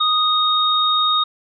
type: tone pair together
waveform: sine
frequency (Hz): 1244.5 / 3726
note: D#6 / A#7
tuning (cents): 0 / -2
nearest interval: octave + perfect fifth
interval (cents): 1898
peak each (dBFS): -17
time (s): 0-1.24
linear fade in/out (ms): 10
effects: none